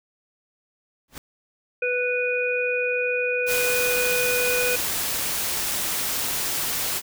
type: noise with exponential growth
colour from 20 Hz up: pink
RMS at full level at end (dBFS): -32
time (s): 1.08-1.18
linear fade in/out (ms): 2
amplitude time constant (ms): 20
type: harmonic tone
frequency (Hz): 493.9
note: B4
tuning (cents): 0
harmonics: 1 / 3 / 5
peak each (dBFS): -24 / -30 / -25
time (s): 1.82-4.76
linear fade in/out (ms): 5
type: noise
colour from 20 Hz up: white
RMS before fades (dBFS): -26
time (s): 3.46-7.02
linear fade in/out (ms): 50
effects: none